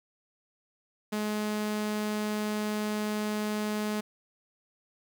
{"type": "tone", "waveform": "sawtooth", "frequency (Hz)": 211.6, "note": "G#3", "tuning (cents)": 33, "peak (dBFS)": -25, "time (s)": [1.12, 4.01], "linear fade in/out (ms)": 10, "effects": ["9-bit"]}